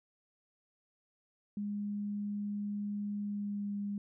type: tone with pitch glide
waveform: sine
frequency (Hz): 205.3 to 202.9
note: G#3 to G#3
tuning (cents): -20 to -40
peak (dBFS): -34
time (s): 1.57-3.98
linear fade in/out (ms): 2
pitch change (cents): -20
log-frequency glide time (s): 3.21-3.75
effects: none